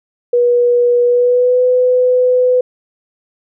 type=tone with pitch glide; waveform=sine; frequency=484.3 to 501.7 Hz; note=B4 to B4; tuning=-34 to +27 cents; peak=-8 dBFS; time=0.33-2.61 s; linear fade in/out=5 ms; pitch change=+61 cents; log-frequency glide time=1.04-1.63 s; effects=none